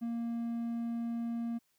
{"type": "tone", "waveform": "triangle", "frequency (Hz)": 233.1, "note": "A#3", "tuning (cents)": 0, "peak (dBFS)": -31, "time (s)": [0.01, 1.59], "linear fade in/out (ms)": 20, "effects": ["white hiss -75 dBFS RMS until 1.78 s"]}